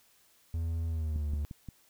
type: tone with pitch glide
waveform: triangle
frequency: 82.41 to 73.42 Hz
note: E2 to D2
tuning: 0 to 0 cents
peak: -28 dBFS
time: 0.54-1.45 s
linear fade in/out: 0 ms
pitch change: -200 cents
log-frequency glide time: 0.88-1.29 s
type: click train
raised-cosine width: 5 ms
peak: -29 dBFS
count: 4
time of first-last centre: 1.16-1.687 s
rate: 5.69 Hz
effects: white hiss -65 dBFS RMS until 1.89 s